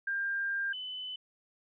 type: tone pair in turn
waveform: sine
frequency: 1597 / 3015 Hz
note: G6 / F#7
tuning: +32 / +32 cents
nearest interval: major seventh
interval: 1100 cents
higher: second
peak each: -30 / -37 dBFS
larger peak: first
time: 0.07-0.73 / 0.73-1.16 s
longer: first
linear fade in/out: 5 ms
effects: none